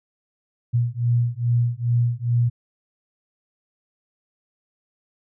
sine beating tone pair, 118.4 / 120.8 Hz, A#2 / B2, +27 / -38 cents, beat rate 2.4 Hz, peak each -21 dBFS, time 0.73-2.5 s, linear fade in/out 20 ms, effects none

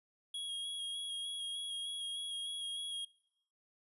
square tone with vibrato, 3298 Hz, G#7, 13 cents flat, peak -39 dBFS, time 0.34-3.05 s, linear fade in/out 5 ms, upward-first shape square, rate 3.3 Hz, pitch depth 15 cents each way, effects noise-tail reverb RT60 0.7 s tail -21 dB re dry + resampled to 24000 Hz

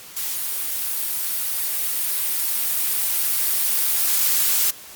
blue noise with level ramp, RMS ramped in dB -26 to -18 dBFS, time 0.16-4.71 s, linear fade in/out 10 ms, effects white hiss -41 dBFS RMS until 4.95 s + Opus 48 kbps

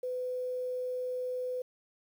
sine tone with quantisation, 503 Hz, B4, 32 cents sharp, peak -32 dBFS, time 0.03-1.62 s, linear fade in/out 5 ms, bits 10, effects none

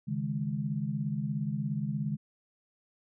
sine chord, C# suspended second, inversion none, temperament equal, 138.59 / 155.56 / 207.7 Hz, C#3 / D#3 / G#3, 0 / 0 / 0 cents, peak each -34 dBFS, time 0.07-2.17 s, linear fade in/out 20 ms, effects none

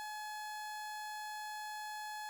30% pulse tone, 850 Hz, G#5, 40 cents sharp, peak -39 dBFS, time 0-2.29 s, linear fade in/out 0 ms, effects 11-bit

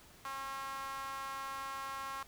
sawtooth tone with high-pass filter, 271 Hz, C#4, 39 cents flat, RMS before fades -42 dBFS, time 0.25-2.23 s, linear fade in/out 2 ms, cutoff 1100 Hz, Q 4.1, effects pink hiss -59 dBFS RMS until 2.27 s

